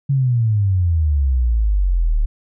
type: exponential sweep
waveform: sine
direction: down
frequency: 141.5 to 36 Hz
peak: -13 dBFS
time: 0.09-2.26 s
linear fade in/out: 10 ms
effects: none